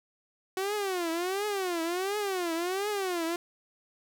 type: tone with vibrato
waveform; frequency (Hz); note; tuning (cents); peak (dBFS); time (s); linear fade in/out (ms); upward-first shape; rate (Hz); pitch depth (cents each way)
sawtooth; 370.9; F#4; +4; -25; 0.57-3.36; 2; triangle; 1.4; 240
effects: none